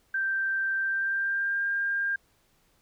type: tone with pitch glide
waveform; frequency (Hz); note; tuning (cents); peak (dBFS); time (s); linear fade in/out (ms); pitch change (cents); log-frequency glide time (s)
sine; 1568 to 1602.8; G6 to G6; 0 to +38; -25; 0.14-2.16; 5; +38; 0.8-1.64
effects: pink hiss -67 dBFS RMS until 2.81 s